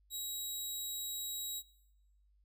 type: tone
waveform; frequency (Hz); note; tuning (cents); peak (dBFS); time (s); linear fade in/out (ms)
15% pulse; 3845; B7; -47; -31; 0.1-1.63; 50
effects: noise-tail reverb RT60 0.9 s tail -22 dB re dry + added 50 Hz sine -66 dBFS peak until 2.44 s